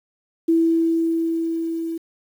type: tone with level ramp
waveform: sine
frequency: 329.6 Hz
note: E4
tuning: in tune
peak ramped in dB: -13 to -24 dBFS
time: 0.48-1.98 s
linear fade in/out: 10 ms
effects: 8-bit